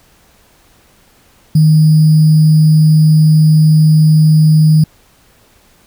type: tone with sample-and-hold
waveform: sine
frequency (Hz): 155.56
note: D#3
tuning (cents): 0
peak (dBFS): -4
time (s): 1.55-4.84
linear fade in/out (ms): 5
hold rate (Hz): 4900
effects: pink hiss -49 dBFS RMS until 5.86 s